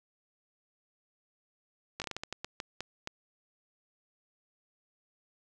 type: slowing click train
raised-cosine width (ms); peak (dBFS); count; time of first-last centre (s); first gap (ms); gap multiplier
0.2; -19; 12; 2-3.074; 18; 1.31
effects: none